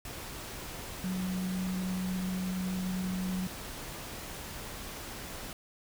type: tone in noise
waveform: sine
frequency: 185 Hz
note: F#3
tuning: in tune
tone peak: -31 dBFS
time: 1.04-3.47 s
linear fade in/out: 2 ms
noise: pink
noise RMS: -42 dBFS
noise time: 0.05-5.53 s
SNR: +8 dB
effects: none